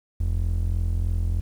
triangle ring-modulated tone, 63.4 Hz, B1, 46 cents sharp, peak -16 dBFS, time 0.2-1.41 s, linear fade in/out 5 ms, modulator 21.6 Hz, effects 9-bit

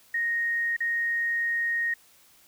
sine tone with dropouts, 1864.7 Hz, A#6, in tune, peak -24 dBFS, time 0.14-1.94 s, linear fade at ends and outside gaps 5 ms, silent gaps 0.766-0.804 s, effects white hiss -58 dBFS RMS until 2.47 s

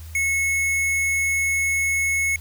square tone, 2190 Hz, C#7, 22 cents flat, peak -20 dBFS, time 0.15-2.36 s, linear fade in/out 2 ms, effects added 80 Hz sine -35 dBFS peak until 2.4 s + white hiss -48 dBFS RMS until 2.4 s

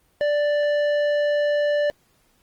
triangle tone with tanh clipping, 587.3 Hz, D5, in tune, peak -20 dBFS, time 0.21-1.9 s, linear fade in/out 0 ms, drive 15 dB, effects pink hiss -63 dBFS RMS until 2.42 s + Opus 24 kbps

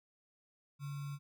sine tone with sample-and-hold, 142.4 Hz, C#3, 47 cents sharp, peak -39 dBFS, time 0.79-1.19 s, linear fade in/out 50 ms, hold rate 1225 Hz, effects none

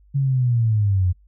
sine linear sweep, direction down, 141 to 87.31 Hz, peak -16 dBFS, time 0.14-1.13 s, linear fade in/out 20 ms, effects noise-tail reverb RT60 0.1 s tail -18 dB re dry + added 50 Hz sine -50 dBFS peak until 1.27 s

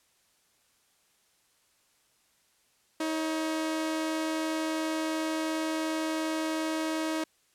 sawtooth tone pair together, 316.9 / 551 Hz, D#4 / C#5, +32 / -11 cents, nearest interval minor seventh, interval 957 cents, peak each -25 / -36 dBFS, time 3-7.24 s, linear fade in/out 5 ms, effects white hiss -68 dBFS RMS until 7.54 s + low-pass 11000 Hz 12 dB/octave

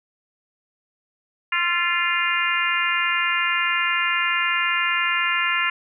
harmonic tone with a mistuned harmonic, 349.2 Hz, F4, in tune, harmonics 3 / 4 / 5 / 6 / 7 / 8, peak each -28 / -26 / -25 / -25 / -27 / -27 dBFS, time 1.52-5.7 s, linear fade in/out 5 ms, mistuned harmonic 4, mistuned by -37 cents, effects none

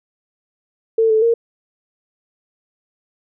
sine tone with pitch steps, 448.7 / 437.5 / 463.4 Hz, A4 / A4 / A#4, +34 / -10 / -10 cents, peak -11 dBFS, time 0.98-1.34 s, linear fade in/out 5 ms, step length 120 ms, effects none

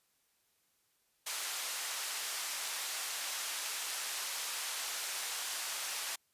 white band-pass noise, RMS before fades -39 dBFS, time 1.26-6.16 s, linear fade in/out 10 ms, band 760 to 9200 Hz, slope 12 dB/octave, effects white hiss -75 dBFS RMS until 6.33 s + resampled to 32000 Hz

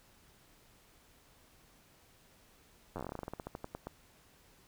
slowing click train, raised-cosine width 1 ms, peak -26 dBFS, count 21, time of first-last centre 2.96-3.87 s, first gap 10 ms, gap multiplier 1.14, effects pink hiss -64 dBFS RMS until 4.67 s

